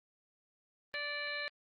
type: harmonic tone with a mistuned harmonic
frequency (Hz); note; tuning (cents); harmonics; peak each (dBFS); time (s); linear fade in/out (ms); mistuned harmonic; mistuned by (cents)
584; D5; -10; 1 / 2 / 3 / 4 / 5 / 6 / 7; -45 / -49 / -40 / -42 / -49 / -54 / -44; 0.94-1.48; 0; 6; +92
effects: Opus 24 kbps